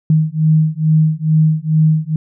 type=beating tone pair; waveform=sine; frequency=155.56 / 157.86 Hz; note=D#3 / D#3; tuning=0 / +25 cents; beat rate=2.3 Hz; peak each=-13 dBFS; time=0.1-2.16 s; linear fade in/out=2 ms; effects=none